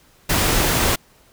pink noise, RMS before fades -18 dBFS, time 0.29-0.96 s, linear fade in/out 10 ms, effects pink hiss -54 dBFS RMS until 1.32 s

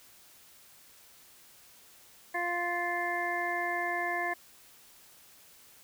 harmonic tone, 349.2 Hz, F4, in tune, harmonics 1 / 2 / 3 / 5 / 6, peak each -39 / -34 / -38 / -34 / -37 dBFS, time 2.34-4.34 s, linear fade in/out 10 ms, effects white hiss -57 dBFS RMS until 5.83 s

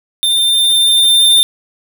square tone with level ramp, 3597 Hz, A7, 37 cents sharp, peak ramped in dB -11 to -6 dBFS, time 0.23-1.43 s, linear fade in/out 0 ms, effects none

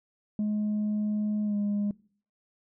sine tone with pitch glide, 210.6 to 205 Hz, G#3 to G#3, +24 to -22 cents, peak -23 dBFS, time 0.39-1.91 s, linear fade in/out 2 ms, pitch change -46 cents, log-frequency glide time 1.44-1.56 s, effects noise-tail reverb RT60 0.5 s tail -24 dB re dry + tanh soft clip ceiling -24 dBFS

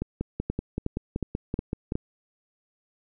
two click trains, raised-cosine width 3 ms, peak -15 / -14 dBFS, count 11 / 5, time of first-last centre 0.02-1.921 / 0.5-1.955 s, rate 5.26 / 2.75 Hz, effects none

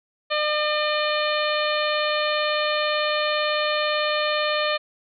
harmonic tone, 603 Hz, D5, 46 cents sharp, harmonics 1 / 2 / 3 / 4 / 5 / 6 / 7, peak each -24 / -27 / -29 / -30 / -31 / -32 / -32 dBFS, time 0.3-4.78 s, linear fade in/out 20 ms, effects none

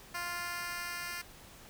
10% pulse tone with high-pass filter sweep, 349.2 Hz, F4, in tune, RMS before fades -39 dBFS, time 0.14-1.22 s, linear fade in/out 10 ms, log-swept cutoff 970 to 1800 Hz, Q 0.82, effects pink hiss -54 dBFS RMS until 1.69 s

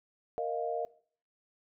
sine chord, Bb suspended fourth, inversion none, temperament just, 466.2 / 621.6 / 699.2 Hz, Bb4 / Eb5 / F5, 0 / -2 / +2 cents, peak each -35 / -36 / -35 dBFS, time 0.38-0.85 s, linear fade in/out 0 ms, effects noise-tail reverb RT60 0.5 s tail -21 dB re dry

